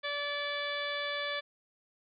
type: harmonic tone with a mistuned harmonic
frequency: 578 Hz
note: D5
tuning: 28 cents flat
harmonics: 1 / 2 / 3 / 4 / 5 / 6 / 7 / 8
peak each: -38 / -41 / -38 / -41 / -48 / -39 / -50 / -50 dBFS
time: 0.03-1.41 s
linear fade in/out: 20 ms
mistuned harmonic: 5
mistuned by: +24 cents
effects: none